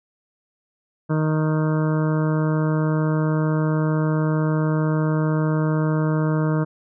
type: harmonic tone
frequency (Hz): 155.56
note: D#3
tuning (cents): 0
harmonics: 1 / 2 / 3 / 4 / 6 / 7 / 8 / 9 / 10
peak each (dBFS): -19 / -25 / -29 / -31 / -35 / -36 / -37 / -38 / -39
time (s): 1.09-6.65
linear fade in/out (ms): 20
effects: none